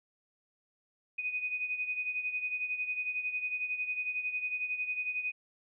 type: beating tone pair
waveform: sine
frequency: 2489 / 2500 Hz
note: D#7 / D#7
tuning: 0 / +8 cents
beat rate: 11 Hz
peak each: -33 / -39 dBFS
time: 1.18-5.32 s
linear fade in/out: 10 ms
effects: none